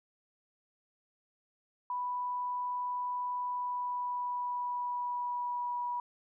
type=tone with pitch glide; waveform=sine; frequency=987.8 to 973.1 Hz; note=B5 to B5; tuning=0 to -26 cents; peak=-32 dBFS; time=1.9-6 s; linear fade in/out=2 ms; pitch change=-26 cents; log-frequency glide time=3.45-5.77 s; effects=none